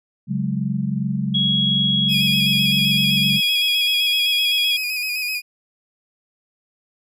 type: chord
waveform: sine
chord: C# suspended fourth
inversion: none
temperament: equal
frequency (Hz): 138.59 / 185 / 207.7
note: C#3 / F#3 / G#3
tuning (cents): 0 / 0 / 0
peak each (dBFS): -24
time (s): 0.27-3.41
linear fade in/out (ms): 50
type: tone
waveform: sine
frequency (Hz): 3322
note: G#7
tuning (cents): 0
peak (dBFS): -17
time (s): 1.34-4.77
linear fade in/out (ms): 10
type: tone with vibrato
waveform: 30% pulse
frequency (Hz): 2489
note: D#7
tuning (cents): 0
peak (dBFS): -19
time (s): 2.08-5.42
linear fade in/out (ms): 50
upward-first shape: square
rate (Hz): 7.8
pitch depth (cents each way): 35
effects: none